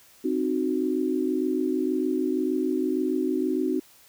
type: chord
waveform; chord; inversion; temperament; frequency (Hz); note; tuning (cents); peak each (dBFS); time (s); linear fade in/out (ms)
sine; C diminished; none; equal with one note detuned; 261.6 / 308.1 / 370; C4 / Eb4 / Gb4; 0 / -17 / 0; -27; 0.24-3.8; 10
effects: white hiss -55 dBFS RMS until 4.08 s